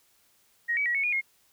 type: tone with pitch steps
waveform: sine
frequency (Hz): 1881 / 2277 / 1918 / 2209 / 2441 / 2149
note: A#6 / C#7 / A#6 / C#7 / D#7 / C7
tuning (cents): +15 / +46 / +49 / -7 / -34 / +46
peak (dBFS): -24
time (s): 0.68-1.214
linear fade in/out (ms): 20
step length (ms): 89
effects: white hiss -65 dBFS RMS until 1.52 s